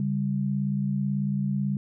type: tone pair together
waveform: sine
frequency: 140.4 / 198.56 Hz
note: C#3 / G3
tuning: +22 / +22 cents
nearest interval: tritone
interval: 600 cents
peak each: -27 / -26 dBFS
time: 0-1.77 s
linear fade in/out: 2 ms
effects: none